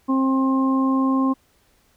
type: harmonic tone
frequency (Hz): 265.5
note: C4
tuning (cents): +25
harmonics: 1 / 2 / 3 / 4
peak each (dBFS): -17 / -31 / -34 / -25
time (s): 0.08-1.34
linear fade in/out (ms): 20
effects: pink hiss -61 dBFS RMS until 1.96 s